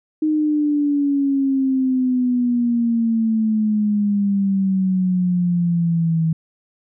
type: exponential sweep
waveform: sine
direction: down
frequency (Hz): 310.6 to 160.4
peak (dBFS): -15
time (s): 0.22-6.33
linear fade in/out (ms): 5
effects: none